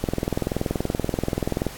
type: click train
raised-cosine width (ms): 2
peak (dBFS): -9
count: 35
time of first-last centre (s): 0.04-1.667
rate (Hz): 20.9
effects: pink hiss -40 dBFS RMS until 1.77 s + AAC 64 kbps